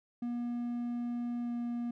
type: tone with pitch glide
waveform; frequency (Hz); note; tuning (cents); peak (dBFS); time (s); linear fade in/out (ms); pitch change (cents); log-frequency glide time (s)
triangle; 239.8 to 238.4; A#3 to A#3; +49 to +39; -31; 0.22-1.91; 5; -10; 1.42-1.51
effects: none